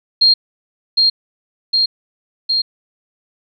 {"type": "tone with echo", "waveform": "sine", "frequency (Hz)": 4220, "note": "C8", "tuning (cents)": 14, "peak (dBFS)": -7, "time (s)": [0.21, 0.34], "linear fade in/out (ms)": 10, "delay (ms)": 760, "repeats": 3, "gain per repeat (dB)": -2, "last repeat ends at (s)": 2.62, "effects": []}